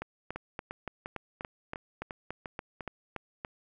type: two click trains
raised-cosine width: 0.5 ms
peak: -23 / -21 dBFS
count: 8 / 13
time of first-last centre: 0.36-2.808 / 0.02-3.449 s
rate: 2.86 / 3.5 Hz
effects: none